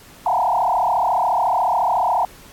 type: tone with frequency modulation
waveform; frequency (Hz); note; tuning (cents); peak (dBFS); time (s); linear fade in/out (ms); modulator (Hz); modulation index
sine; 830.6; G#5; 0; -15; 0.26-2.25; 2; 34.1; 4.2
effects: pink hiss -45 dBFS RMS until 2.52 s + AAC 64 kbps